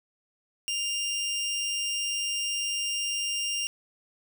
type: tone with amplitude modulation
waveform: 20% pulse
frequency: 2798 Hz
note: F7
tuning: 3 cents sharp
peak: -22 dBFS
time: 0.68-3.67 s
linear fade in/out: 0 ms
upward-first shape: sine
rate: 288 Hz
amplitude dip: 25%
effects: none

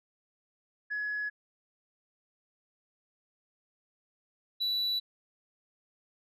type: tone pair in turn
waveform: sine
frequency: 1689 / 3948 Hz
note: G#6 / B7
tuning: +29 / -1 cents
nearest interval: octave + minor third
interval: 1470 cents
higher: second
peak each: -30 / -25 dBFS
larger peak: second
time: 0.9-1.3 / 4.6-5 s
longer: neither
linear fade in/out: 20 ms
effects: tanh soft clip ceiling -27 dBFS

